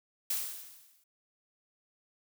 blue noise with exponential decay, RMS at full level -30 dBFS, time 0.3-1.04 s, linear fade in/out 5 ms, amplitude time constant 160 ms, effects none

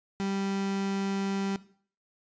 35% pulse tone, 196 Hz, G3, in tune, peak -27 dBFS, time 0.2-1.56 s, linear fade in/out 0 ms, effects noise-tail reverb RT60 0.5 s tail -17 dB re dry + resampled to 16000 Hz

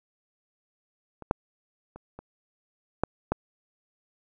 clicks, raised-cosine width 1 ms, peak -27 / -8 / -29 / -27 / -9 / -10 dBFS, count 6, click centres 1.223 / 1.311 / 1.96 / 2.19 / 3.036 / 3.32 s, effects none

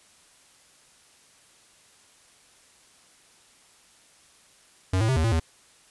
square tone with pitch steps, 93.2 / 111.2 / 131.5 / 79.8 / 113.9 / 81.2 Hz, F#2 / A2 / C3 / D#2 / A#2 / E2, +13 / +19 / +9 / +44 / -40 / -26 cents, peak -21 dBFS, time 4.93-5.398 s, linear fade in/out 5 ms, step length 78 ms, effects white hiss -57 dBFS RMS until 5.9 s + resampled to 24000 Hz

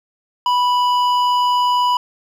sine tone with hard clipping, 986 Hz, B5, 3 cents flat, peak -15 dBFS, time 0.46-1.97 s, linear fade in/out 2 ms, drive 9 dB, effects none

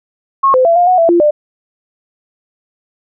sine tone with pitch steps, 1087 / 513 / 673 / 706 / 734 / 666 / 344.8 / 597 Hz, C#6 / C5 / E5 / F5 / F#5 / E5 / F4 / D5, -34 / -34 / +36 / +19 / -14 / +18 / -22 / +28 cents, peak -6 dBFS, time 0.43-1.31 s, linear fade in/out 10 ms, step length 110 ms, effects none

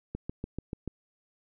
click train, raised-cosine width 3 ms, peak -21 dBFS, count 6, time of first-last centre 0.15-0.877 s, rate 6.88 Hz, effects none

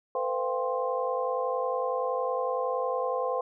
sine tone cluster, 460.2 / 511 / 697 / 792 / 1052 Hz, A#4 / C5 / F5 / G5 / C6, -22 / -41 / -4 / +18 / +9 cents, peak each -36 / -29 / -35 / -36 / -33 dBFS, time 0.15-3.41 s, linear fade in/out 2 ms, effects none

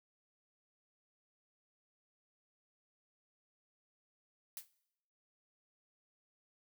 blue noise with exponential decay, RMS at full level -41 dBFS, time 4.57-4.69 s, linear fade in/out 1 ms, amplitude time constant 25 ms, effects noise-tail reverb RT60 0.8 s tail -20 dB re dry

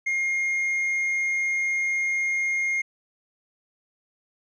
sine tone with tanh clipping, 2132 Hz, C7, 32 cents sharp, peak -23 dBFS, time 0.06-2.82 s, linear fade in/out 10 ms, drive 3 dB, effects none

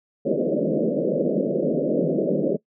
white band-pass noise, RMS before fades -22 dBFS, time 0.25-2.57 s, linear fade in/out 10 ms, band 150 to 600 Hz, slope 96 dB/octave, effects noise-tail reverb RT60 0.1 s tail -20 dB re dry

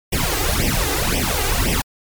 pink noise with flanger, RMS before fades -19 dBFS, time 0.12-1.82 s, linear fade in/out 10 ms, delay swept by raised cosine 0.35 to 2.55 ms, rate 1.9 Hz, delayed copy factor +0.95, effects MP3 96 kbps

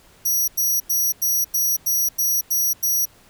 10% pulse tone bursts, 5790 Hz, F#8, 38 cents flat, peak -12 dBFS, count 9, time 0.25-3.056 s, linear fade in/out 10 ms, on 230 ms, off 92 ms, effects pink hiss -52 dBFS RMS until 3.29 s

